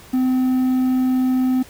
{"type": "tone with quantisation", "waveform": "triangle", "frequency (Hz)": 256.6, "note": "C4", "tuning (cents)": -34, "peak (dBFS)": -13, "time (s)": [0.13, 1.63], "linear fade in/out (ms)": 10, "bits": 7, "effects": ["pink hiss -44 dBFS RMS until 1.69 s"]}